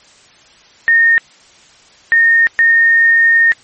sine tone bursts at uneven times, 1837 Hz, A#6, 26 cents flat, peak -6 dBFS, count 3, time 0.88-1.18 / 2.12-2.47 / 2.59-3.52 s, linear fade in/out 0 ms, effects white hiss -45 dBFS RMS until 3.63 s + MP3 32 kbps

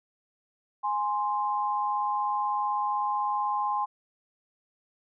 sine tone pair together, 830.6 / 1046.5 Hz, G#5 / C6, 0 / 0 cents, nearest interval major third, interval 400 cents, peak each -28 / -28 dBFS, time 0.83-3.86 s, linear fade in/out 20 ms, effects none

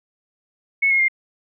sine tone with pitch steps, 2200 / 2156 / 2113 Hz, C#7 / C#7 / C7, -14 / -49 / +16 cents, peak -14 dBFS, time 0.82-1.084 s, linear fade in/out 10 ms, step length 88 ms, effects none

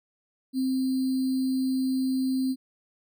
sine tone with sample-and-hold, 261.6 Hz, C4, in tune, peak -23 dBFS, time 0.53-2.56 s, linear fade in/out 50 ms, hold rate 4410 Hz, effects none

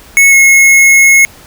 square tone pair in turn, 2200 / 2173 Hz, C#7 / C#7, -14 / -35 cents, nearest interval unison, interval 21 cents, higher first, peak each -3 dBFS, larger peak neither, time 0.17-0.32 / 0.32-1.25 s, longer second, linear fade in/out 0 ms, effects pink hiss -37 dBFS RMS until 1.46 s

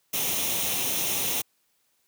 white noise with comb filter, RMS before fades -27 dBFS, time 0.13-1.42 s, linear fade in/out 10 ms, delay 0.32 ms, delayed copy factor +0.6, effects white hiss -70 dBFS RMS until 2.07 s + high-pass 100 Hz 12 dB/octave

